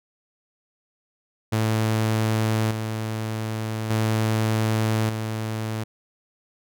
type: tone with tremolo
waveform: sawtooth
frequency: 110 Hz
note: A2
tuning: in tune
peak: -16 dBFS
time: 1.52-5.84 s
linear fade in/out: 10 ms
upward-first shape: square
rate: 0.42 Hz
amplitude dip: 50%
effects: none